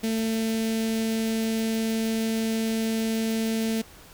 sawtooth tone with notch filter, 223.4 Hz, A3, 27 cents sharp, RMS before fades -26 dBFS, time 0.03-3.82 s, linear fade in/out 10 ms, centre 1100 Hz, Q 0.56, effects pink hiss -49 dBFS RMS until 4.13 s

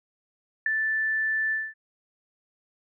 sine tone with ADSR envelope, 1760 Hz, A6, in tune, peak -17 dBFS, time 0.66-1.74 s, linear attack 4 ms, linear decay 4 ms, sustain -6 dB, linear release 220 ms, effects none

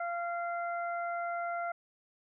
harmonic tone, 690 Hz, F5, 21 cents flat, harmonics 1 / 2 / 3, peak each -34 / -38 / -46 dBFS, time 0-1.72 s, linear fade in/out 5 ms, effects none

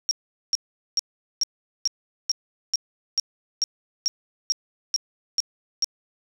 sine tone bursts, 5588 Hz, F8, in tune, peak -18 dBFS, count 14, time 0.09-5.844 s, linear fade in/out 0 ms, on 21 ms, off 420 ms, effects none

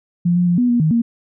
sine tone with pitch steps, 173.9 / 177.2 / 174.6 / 245.5 / 239.6 / 156.8 / 233.2 Hz, F3 / F3 / F3 / B3 / A#3 / D#3 / A#3, -7 / +25 / 0 / -10 / +48 / +14 / +1 cents, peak -12 dBFS, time 0.25-1.02 s, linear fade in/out 10 ms, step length 110 ms, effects none

